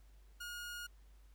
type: tone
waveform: sawtooth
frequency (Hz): 1433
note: F6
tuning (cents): +44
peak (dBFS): -40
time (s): 0.4-0.87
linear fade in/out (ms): 10
effects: added 50 Hz sine -58 dBFS peak until 1.34 s + pink hiss -73 dBFS RMS until 1.34 s

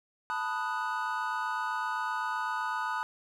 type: chord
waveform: triangle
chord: B dominant seventh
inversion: third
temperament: equal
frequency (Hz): 880 / 987.8 / 1244.5 / 1480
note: A5 / B5 / D#6 / F#6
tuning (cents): 0 / 0 / 0 / 0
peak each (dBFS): -34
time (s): 0.3-3.03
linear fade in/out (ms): 0
effects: none

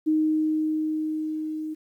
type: tone with level ramp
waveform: sine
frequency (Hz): 311.1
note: D#4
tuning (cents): 0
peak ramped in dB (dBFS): -18 to -29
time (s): 0.06-1.75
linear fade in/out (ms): 20
effects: 10-bit

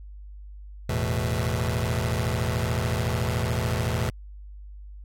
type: chord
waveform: sawtooth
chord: E suspended fourth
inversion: none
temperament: just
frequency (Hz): 82.41 / 109.88 / 123.61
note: E2 / A2 / B2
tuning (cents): 0 / -2 / +2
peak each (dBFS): -24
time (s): 0.89-4.1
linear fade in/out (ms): 5
effects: added 50 Hz sine -39 dBFS peak until 5.04 s + AAC 48 kbps

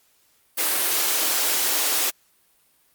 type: high-pass noise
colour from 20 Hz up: white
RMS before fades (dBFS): -22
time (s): 0.57-2.11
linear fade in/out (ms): 20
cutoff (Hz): 270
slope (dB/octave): 48
effects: white hiss -62 dBFS RMS until 2.94 s + Opus 48 kbps

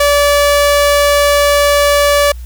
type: tone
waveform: sawtooth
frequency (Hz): 577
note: D5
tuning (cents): -31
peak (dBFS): -4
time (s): 0-2.32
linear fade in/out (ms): 5
effects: added 60 Hz sine -24 dBFS peak until 2.45 s + white hiss -45 dBFS RMS until 2.45 s

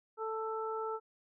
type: harmonic tone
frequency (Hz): 441.7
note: A4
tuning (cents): +7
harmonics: 1 / 2 / 3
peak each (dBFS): -37 / -41 / -40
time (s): 0.17-1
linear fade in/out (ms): 50
effects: none

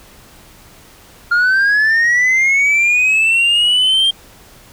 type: linear sweep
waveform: sine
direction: up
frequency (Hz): 1396.9 to 3200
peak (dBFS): -7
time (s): 1.31-4.11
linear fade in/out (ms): 10
effects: tanh soft clip ceiling -9 dBFS + pink hiss -43 dBFS RMS until 4.72 s

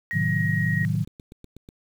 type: tone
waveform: sine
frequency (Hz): 1888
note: A#6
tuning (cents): +22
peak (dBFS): -26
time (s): 0.11-0.85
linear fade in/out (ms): 0
type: chord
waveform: sine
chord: A diminished seventh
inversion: none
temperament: equal with one note detuned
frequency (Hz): 108.99 / 130.81 / 155.56 / 185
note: A2 / C3 / Eb3 / Gb3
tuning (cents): -16 / 0 / 0 / 0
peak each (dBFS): -26 / -30 / -25 / -28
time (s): 0.13-1.05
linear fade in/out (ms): 20
type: click train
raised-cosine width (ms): 3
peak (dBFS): -30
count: 8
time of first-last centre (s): 0.83-1.689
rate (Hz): 8.15
effects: 8-bit

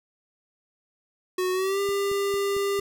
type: tone with pitch glide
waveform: square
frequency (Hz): 367.9 to 398.9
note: F#4 to G4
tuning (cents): -10 to +30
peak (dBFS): -24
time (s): 1.38-2.8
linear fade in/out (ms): 5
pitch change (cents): +140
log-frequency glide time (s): 1.52-1.8
type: click train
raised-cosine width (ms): 3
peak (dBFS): -29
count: 5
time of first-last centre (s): 1.89-2.791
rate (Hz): 4.44
effects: none

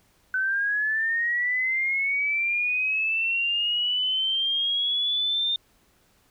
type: linear sweep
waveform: sine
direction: up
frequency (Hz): 1509 to 3632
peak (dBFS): -22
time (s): 0.34-5.56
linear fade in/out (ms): 2
effects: pink hiss -63 dBFS RMS until 6.3 s

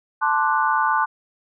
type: chord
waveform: sine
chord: D dominant seventh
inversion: second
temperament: equal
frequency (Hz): 880 / 1046.5 / 1174.7 / 1480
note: A5 / C6 / D6 / F#6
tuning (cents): 0 / 0 / 0 / 0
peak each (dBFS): -21 / -23 / -23 / -23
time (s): 0.21-1.06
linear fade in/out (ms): 20
effects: none

